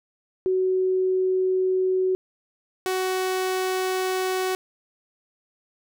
sine / sawtooth tone pair in turn, 373.4 / 373.4 Hz, F#4 / F#4, +16 / +16 cents, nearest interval unison, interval 0 cents, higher neither, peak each -19 dBFS, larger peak neither, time 0.46-2.15 / 2.86-4.55 s, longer neither, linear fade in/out 0 ms, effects none

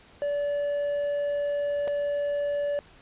triangle tone with dropouts, 577 Hz, D5, 31 cents flat, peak -23 dBFS, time 0.22-2.79 s, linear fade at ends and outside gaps 0 ms, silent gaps 1.875-1.879 s, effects pink hiss -54 dBFS RMS until 3.01 s + resampled to 8000 Hz

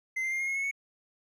triangle tone with pitch steps, 2066 / 2090 / 2114 / 2139 / 2164 / 2189 / 2214 Hz, C7 / C7 / C7 / C7 / C#7 / C#7 / C#7, -22 / -2 / +17 / +38 / -42 / -22 / -3 cents, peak -27 dBFS, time 0.16-0.713 s, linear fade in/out 10 ms, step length 79 ms, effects none

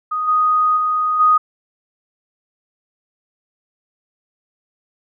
sine tone with level steps, 1244.5 Hz, D#6, in tune, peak -18 / -12 / -15 / -9 dBFS, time 0.11-1.38 s, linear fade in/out 10 ms, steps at 0.27 / 0.76 / 1.19 s, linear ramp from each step 20 ms, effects none

